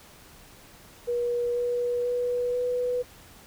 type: tone with pitch steps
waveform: sine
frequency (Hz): 481 / 485.2 / 489.4 / 493.7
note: B4 / B4 / B4 / B4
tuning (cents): -46 / -31 / -16 / -1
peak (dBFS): -24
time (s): 1.07-3.03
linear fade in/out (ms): 20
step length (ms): 490
effects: pink hiss -51 dBFS RMS until 3.46 s